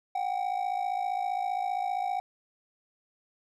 triangle ring-modulated tone, 760 Hz, F#5, 46 cents sharp, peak -23 dBFS, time 0.15-2.2 s, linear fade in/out 0 ms, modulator 27.6 Hz, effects none

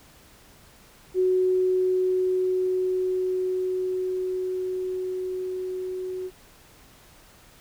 sine tone with level ramp, 370 Hz, F#4, in tune, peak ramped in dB -18 to -29 dBFS, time 1.14-6.31 s, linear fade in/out 50 ms, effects pink hiss -53 dBFS RMS until 7.6 s

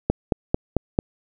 click train, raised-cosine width 2 ms, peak -4 dBFS, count 5, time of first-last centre 0.1-0.989 s, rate 4.5 Hz, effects none

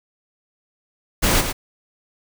pink noise with echo, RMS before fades -17 dBFS, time 1.22-1.42 s, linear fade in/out 20 ms, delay 110 ms, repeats 1, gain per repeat -7 dB, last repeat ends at 1.53 s, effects none

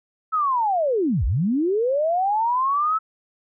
sine linear two-way sweep, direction down then up, 1316 to 47.81 to 1316 Hz, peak -18 dBFS, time 0.32-2.99 s, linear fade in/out 20 ms, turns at 1.25 s, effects none

